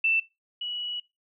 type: tone pair in turn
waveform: sine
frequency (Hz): 2665 / 2931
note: E7 / F#7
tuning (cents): +18 / -17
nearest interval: major second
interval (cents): 165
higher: second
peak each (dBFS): -20 / -30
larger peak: first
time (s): 0.04-0.2 / 0.61-1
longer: second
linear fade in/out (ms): 5
effects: noise-tail reverb RT60 0.2 s tail -19 dB re dry